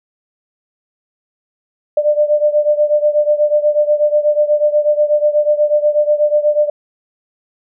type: beating tone pair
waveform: sine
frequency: 594 / 602.2 Hz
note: D5 / D5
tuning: +20 / +43 cents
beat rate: 8.2 Hz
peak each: -12 / -15 dBFS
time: 1.97-6.7 s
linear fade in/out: 5 ms
effects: none